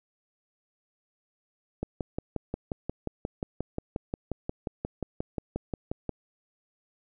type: click train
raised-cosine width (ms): 2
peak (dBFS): -17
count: 25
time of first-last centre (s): 1.83-6.093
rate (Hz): 5.63
effects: none